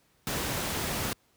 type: noise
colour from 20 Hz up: pink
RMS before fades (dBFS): -31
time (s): 0.27-1.13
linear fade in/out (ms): 0
effects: pink hiss -67 dBFS RMS until 1.36 s + high-pass 60 Hz 12 dB/octave